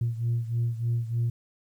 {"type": "beating tone pair", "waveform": "sine", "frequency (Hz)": [116.54, 119.84], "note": ["A#2", "A#2"], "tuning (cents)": [0, 48], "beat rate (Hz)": 3.3, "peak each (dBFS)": [-25, -29], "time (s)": [0.01, 1.3], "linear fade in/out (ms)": 5, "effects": ["tanh soft clip ceiling -20 dBFS", "10-bit"]}